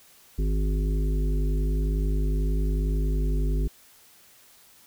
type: harmonic tone with a mistuned harmonic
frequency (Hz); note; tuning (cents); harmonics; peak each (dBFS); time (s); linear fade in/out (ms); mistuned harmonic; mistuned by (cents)
51; G#1; -31; 1 / 3 / 5 / 7 / 8; -22 / -32 / -36 / -39 / -40; 0.38-3.68; 10; 1; -17
effects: white hiss -55 dBFS RMS until 4.86 s